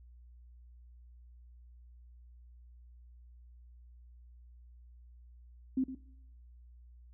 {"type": "tone with echo", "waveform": "sine", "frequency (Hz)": 261.6, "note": "C4", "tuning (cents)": 0, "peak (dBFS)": -27, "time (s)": [5.77, 5.84], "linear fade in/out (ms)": 5, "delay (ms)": 110, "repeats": 1, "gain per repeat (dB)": -11, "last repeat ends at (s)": 5.95, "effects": ["noise-tail reverb RT60 0.9 s tail -22 dB re dry", "added 60 Hz sine -53 dBFS peak until 7.13 s"]}